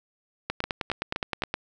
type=two click trains; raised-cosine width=0.3 ms; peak=-11 / -12 dBFS; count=11 / 4; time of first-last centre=0.5-1.541 / 0.64-1.421 s; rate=9.61 / 3.84 Hz; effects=none